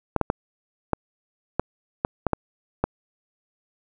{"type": "clicks", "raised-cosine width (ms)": 1, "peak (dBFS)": -6, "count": 9, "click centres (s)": [0.163, 0.213, 0.301, 0.933, 1.596, 2.049, 2.267, 2.333, 2.84], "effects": []}